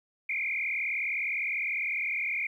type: tone with frequency modulation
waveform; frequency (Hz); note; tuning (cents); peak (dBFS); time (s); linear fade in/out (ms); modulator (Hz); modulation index
sine; 2263; C#7; +35; -28; 0.29-2.47; 5; 39.7; 4.2
effects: 11-bit